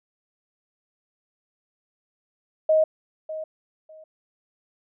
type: tone with echo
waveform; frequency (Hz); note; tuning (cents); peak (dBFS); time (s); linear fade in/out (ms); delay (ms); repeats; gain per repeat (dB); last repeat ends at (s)
sine; 628; D#5; +16; -15; 2.69-2.84; 5; 600; 2; -14; 4.04
effects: none